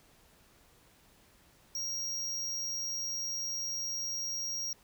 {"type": "tone", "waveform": "square", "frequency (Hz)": 5630, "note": "F8", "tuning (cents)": 13, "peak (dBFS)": -34, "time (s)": [1.75, 4.73], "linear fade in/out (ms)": 2, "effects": ["pink hiss -63 dBFS RMS until 4.83 s"]}